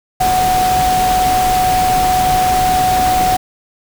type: tone in noise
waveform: sine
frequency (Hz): 740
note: F#5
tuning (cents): 0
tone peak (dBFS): -11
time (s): 0.2-3.37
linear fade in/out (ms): 10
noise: pink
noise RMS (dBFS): -20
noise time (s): 0.2-3.37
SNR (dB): +6
effects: none